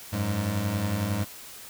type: beating tone pair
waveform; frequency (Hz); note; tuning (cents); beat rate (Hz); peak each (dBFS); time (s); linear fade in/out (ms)
25% pulse; 92.4 / 103.4; F#2 / G#2; -2 / -7; 11; -28 / -23; 0.12-1.25; 20
effects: white hiss -44 dBFS RMS until 1.69 s